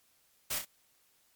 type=noise with echo; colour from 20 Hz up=white; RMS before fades=-34 dBFS; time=0.5-0.59 s; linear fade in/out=10 ms; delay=31 ms; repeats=2; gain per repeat=-6 dB; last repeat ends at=0.652 s; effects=white hiss -69 dBFS RMS until 1.35 s + MP3 96 kbps